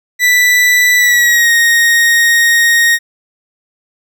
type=tone with pitch glide; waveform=40% pulse; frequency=1975.5 to 1865.7 Hz; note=B6 to A#6; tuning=0 to +1 cents; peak=-6 dBFS; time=0.19-2.99 s; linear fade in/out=50 ms; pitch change=-99 cents; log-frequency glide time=0.97-1.51 s; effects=none